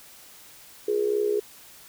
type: tone with amplitude modulation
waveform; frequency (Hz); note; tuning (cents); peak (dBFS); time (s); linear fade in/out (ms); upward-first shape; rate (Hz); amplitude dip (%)
sine; 415.3; G#4; 0; -18; 0.88-1.4; 5; sine; 63.3; 75
effects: white hiss -49 dBFS RMS until 1.88 s